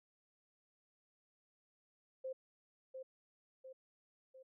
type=tone with echo; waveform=sine; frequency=523.3 Hz; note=C5; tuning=in tune; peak=-40 dBFS; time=2.24-2.33 s; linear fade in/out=10 ms; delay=700 ms; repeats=3; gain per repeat=-5 dB; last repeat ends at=4.43 s; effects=none